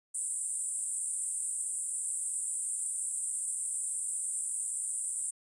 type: band-pass noise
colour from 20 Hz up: pink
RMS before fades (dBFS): -35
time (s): 0.14-5.31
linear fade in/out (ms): 10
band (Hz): 8000 to 9600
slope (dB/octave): 96
effects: resampled to 24000 Hz